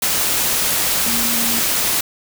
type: tone in noise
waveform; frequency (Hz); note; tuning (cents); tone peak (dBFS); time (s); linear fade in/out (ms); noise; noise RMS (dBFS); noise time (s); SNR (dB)
sine; 233.1; A#3; 0; -25; 1.06-1.6; 5; white; -18; 0.02-2.01; -10
effects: none